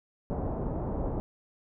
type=low-pass noise; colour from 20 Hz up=pink; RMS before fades=-32 dBFS; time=0.3-1.2 s; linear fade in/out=0 ms; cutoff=820 Hz; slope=24 dB/octave; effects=none